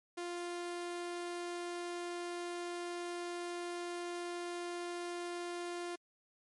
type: tone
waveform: sawtooth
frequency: 349.2 Hz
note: F4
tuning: in tune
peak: -35 dBFS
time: 0.17-5.96 s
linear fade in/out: 10 ms
effects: MP3 48 kbps